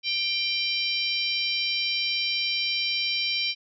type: harmonic tone with a mistuned harmonic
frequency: 789 Hz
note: G5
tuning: 11 cents sharp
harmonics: 3 / 4 / 5 / 6 / 7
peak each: -29 / -30 / -31 / -32 / -32 dBFS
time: 0.03-3.55 s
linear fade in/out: 50 ms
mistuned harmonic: 4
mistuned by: -30 cents
effects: none